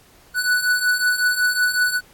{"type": "beating tone pair", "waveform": "square", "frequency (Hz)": [1480, 1485.4], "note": ["F#6", "F#6"], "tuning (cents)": [0, 6], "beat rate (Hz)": 5.4, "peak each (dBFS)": [-23, -19], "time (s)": [0.34, 2.01], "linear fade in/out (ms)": 50, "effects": ["pink hiss -52 dBFS RMS until 2.13 s", "AAC 64 kbps"]}